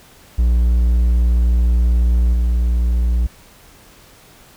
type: tone with level steps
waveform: triangle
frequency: 59.3 Hz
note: A#1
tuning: 30 cents sharp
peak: -9 / -11 dBFS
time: 0.38-3.27 s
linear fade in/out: 10 ms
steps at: 2.33 s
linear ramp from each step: 10 ms
effects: pink hiss -46 dBFS RMS until 4.56 s